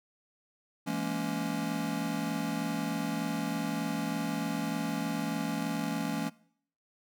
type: chord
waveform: square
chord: A# half-diminished seventh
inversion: second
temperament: just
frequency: 167.82 / 209.8 / 233.1 / 279.7 Hz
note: E3 / G#3 / A#3 / C#4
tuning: +31 / +18 / 0 / +16 cents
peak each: -38 / -37 / -38 / -36 dBFS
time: 0.86-6.3 s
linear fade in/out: 20 ms
effects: noise-tail reverb RT60 0.6 s tail -21 dB re dry